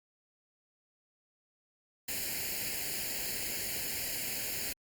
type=noise with comb filter; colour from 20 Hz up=white; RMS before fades=-36 dBFS; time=2.08-4.73 s; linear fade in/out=5 ms; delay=0.42 ms; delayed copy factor=+0.8; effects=Opus 48 kbps